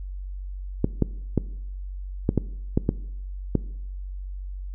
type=clicks; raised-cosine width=3 ms; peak=-6 dBFS; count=8; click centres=0.844 / 1.023 / 1.377 / 2.291 / 2.377 / 2.775 / 2.891 / 3.553 s; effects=noise-tail reverb RT60 0.8 s tail -20 dB re dry + added 47 Hz sine -31 dBFS peak until 4.74 s